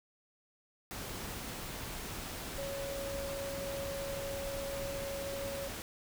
sine tone in noise, 554.4 Hz, C#5, in tune, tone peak -38 dBFS, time 2.58-5.68 s, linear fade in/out 0 ms, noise pink, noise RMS -42 dBFS, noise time 0.91-5.82 s, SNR +1 dB, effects none

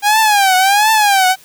sawtooth tone with vibrato, 808 Hz, G#5, 48 cents flat, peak -5 dBFS, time 0.02-1.36 s, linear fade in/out 50 ms, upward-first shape triangle, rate 1.4 Hz, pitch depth 170 cents each way, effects white hiss -44 dBFS RMS until 1.44 s

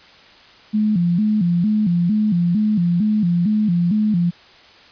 sine tone with vibrato, 192.1 Hz, G3, 35 cents flat, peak -14 dBFS, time 0.73-4.31 s, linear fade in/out 20 ms, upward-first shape square, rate 2.2 Hz, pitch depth 180 cents each way, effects white hiss -46 dBFS RMS until 4.91 s + resampled to 11025 Hz

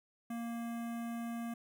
square tone with notch filter, 233.1 Hz, A#3, in tune, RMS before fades -40 dBFS, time 0.3-1.54 s, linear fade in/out 5 ms, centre 4500 Hz, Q 0.71, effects none

